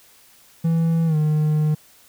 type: tone with pitch glide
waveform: triangle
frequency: 164.81 to 152.89 Hz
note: E3 to D#3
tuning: 0 to -30 cents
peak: -14 dBFS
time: 0.64-1.75 s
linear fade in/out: 10 ms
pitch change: -130 cents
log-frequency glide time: 1.06-1.16 s
effects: white hiss -52 dBFS RMS until 2.08 s